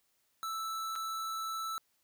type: tone with dropouts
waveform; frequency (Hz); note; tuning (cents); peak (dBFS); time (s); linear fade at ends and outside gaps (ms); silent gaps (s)
square; 1318.5; E6; 0; -36; 0.43-1.78; 0; 0.955-0.96
effects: white hiss -75 dBFS RMS until 2.03 s